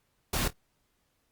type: noise with echo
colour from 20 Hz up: pink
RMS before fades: -29 dBFS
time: 0.33-0.48 s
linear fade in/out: 5 ms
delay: 26 ms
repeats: 2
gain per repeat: -15 dB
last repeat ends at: 0.532 s
effects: pink hiss -74 dBFS RMS until 1.31 s + Opus 48 kbps

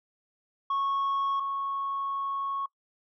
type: tone pair in turn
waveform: sine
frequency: 1102 / 1102 Hz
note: C#6 / C#6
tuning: -11 / -11 cents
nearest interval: unison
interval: 0 cents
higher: neither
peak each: -23 / -28 dBFS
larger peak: first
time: 0.7-1.4 / 1.4-2.66 s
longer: second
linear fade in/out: 5 ms
effects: noise-tail reverb RT60 0.1 s tail -23 dB re dry + tanh soft clip ceiling -24 dBFS

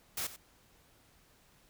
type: noise with echo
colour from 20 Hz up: white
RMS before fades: -36 dBFS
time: 0.17-0.27 s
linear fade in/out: 5 ms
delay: 93 ms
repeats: 1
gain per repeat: -14 dB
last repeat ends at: 0.363 s
effects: pink hiss -65 dBFS RMS until 1.69 s

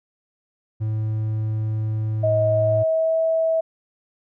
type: tone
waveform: triangle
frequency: 108.8 Hz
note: A2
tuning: 19 cents flat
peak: -19 dBFS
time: 0.8-2.84 s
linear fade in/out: 20 ms
type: tone with pitch glide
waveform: sine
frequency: 633 to 649.3 Hz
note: D#5 to E5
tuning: +30 to -26 cents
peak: -17 dBFS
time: 2.23-3.61 s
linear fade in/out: 10 ms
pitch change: +44 cents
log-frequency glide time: 2.47-3.19 s
effects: none

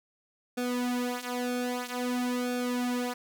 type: tone with flanger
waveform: sawtooth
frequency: 246.9 Hz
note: B3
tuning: in tune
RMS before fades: -31 dBFS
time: 0.57-3.14 s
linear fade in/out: 10 ms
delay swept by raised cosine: 0.99 to 5.09 ms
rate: 0.51 Hz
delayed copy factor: -0.8
effects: none

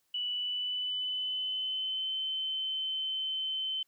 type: tone with pitch glide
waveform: sine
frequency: 2960 to 3071 Hz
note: F#7 to G7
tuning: 0 to -36 cents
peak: -31 dBFS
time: 0.14-3.83 s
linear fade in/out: 5 ms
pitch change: +64 cents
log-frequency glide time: 0.29-2.12 s
effects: white hiss -75 dBFS RMS until 3.87 s

